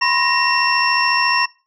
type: tone cluster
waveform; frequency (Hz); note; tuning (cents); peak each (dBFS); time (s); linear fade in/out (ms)
sine; 992 / 1066 / 1868 / 2714 / 5450; B5 / C6 / A#6 / E7 / F8; +7 / +32 / +3 / +50 / -43; -20; 0.01-1.46; 10
effects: noise-tail reverb RT60 0.3 s tail -20 dB re dry + tanh soft clip ceiling -4 dBFS